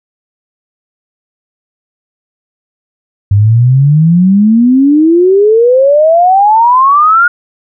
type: exponential sweep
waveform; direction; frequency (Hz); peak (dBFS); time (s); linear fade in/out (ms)
sine; up; 98 to 1445; -3; 3.31-7.28; 5
effects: none